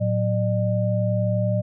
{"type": "tone cluster", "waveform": "sine", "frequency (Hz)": [112.3, 183.9, 602], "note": ["A2", "F#3", "D5"], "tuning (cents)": [36, -10, 43], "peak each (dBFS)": [-21, -26, -25], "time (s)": [0, 1.62], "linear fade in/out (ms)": 20, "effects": []}